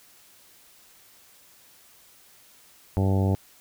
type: harmonic tone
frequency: 96.6 Hz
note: G2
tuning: 25 cents flat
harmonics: 1 / 2 / 3 / 4 / 5 / 6 / 7 / 8 / 9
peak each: -21 / -27 / -31 / -33 / -35 / -37 / -38 / -39 / -40 dBFS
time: 2.97-3.35 s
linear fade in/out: 0 ms
effects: white hiss -55 dBFS RMS until 3.6 s